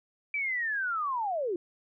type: linear sweep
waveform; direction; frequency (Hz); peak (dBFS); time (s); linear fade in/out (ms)
sine; down; 2338 to 330; -28; 0.34-1.56; 2
effects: none